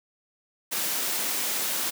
white high-pass noise, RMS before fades -28 dBFS, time 0.71-1.91 s, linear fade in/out 20 ms, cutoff 180 Hz, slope 24 dB/octave, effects none

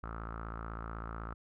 sawtooth tone with low-pass filter, 56 Hz, A1, 31 cents sharp, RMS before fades -42 dBFS, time 0.03-1.34 s, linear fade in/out 5 ms, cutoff 1300 Hz, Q 8.4, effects none

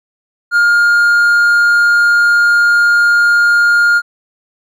triangle tone, 1414 Hz, F6, 21 cents sharp, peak -5 dBFS, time 0.51-4.02 s, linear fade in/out 50 ms, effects none

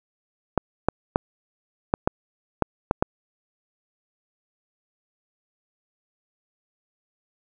clicks, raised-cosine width 1 ms, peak -4 dBFS, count 8, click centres 0.577 / 0.886 / 1.159 / 1.939 / 2.075 / 2.623 / 2.911 / 3.025 s, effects none

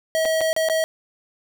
square tone with dropouts, 641 Hz, E5, 49 cents flat, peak -19 dBFS, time 0.15-0.84 s, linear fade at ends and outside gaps 0 ms, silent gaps 0.252-0.256 / 0.408-0.413 / 0.53-0.564 / 0.687-0.698 s, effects none

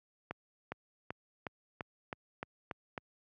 accelerating click train, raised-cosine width 0.5 ms, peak -23 dBFS, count 9, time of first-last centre 0.31-2.978 s, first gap 410 ms, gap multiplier 0.94, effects high-pass 80 Hz 12 dB/octave

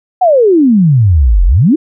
sine exponential two-way sweep, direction down then up, 768 to 40.56 to 346.4 Hz, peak -4 dBFS, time 0.21-1.76 s, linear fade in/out 10 ms, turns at 1.45 s, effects none

